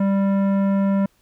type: tone with tanh clipping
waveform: sine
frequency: 196.6 Hz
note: G3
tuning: 5 cents sharp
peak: -18 dBFS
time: 0-1.06 s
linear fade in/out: 5 ms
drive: 14 dB
effects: pink hiss -62 dBFS RMS until 1.21 s